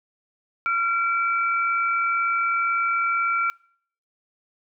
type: tone pair together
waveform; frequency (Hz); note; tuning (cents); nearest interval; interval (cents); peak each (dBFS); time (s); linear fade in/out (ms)
sine; 1373 / 2311; F6 / D7; -30 / -28; major sixth; 902; -21 / -26; 0.66-3.5; 0
effects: noise-tail reverb RT60 0.6 s tail -26 dB re dry